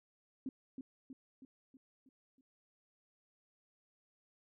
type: tone with echo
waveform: sine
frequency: 263.4 Hz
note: C4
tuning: 12 cents sharp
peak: -37 dBFS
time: 0.46-0.49 s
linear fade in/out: 2 ms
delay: 320 ms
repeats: 6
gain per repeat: -5 dB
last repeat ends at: 2.41 s
effects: none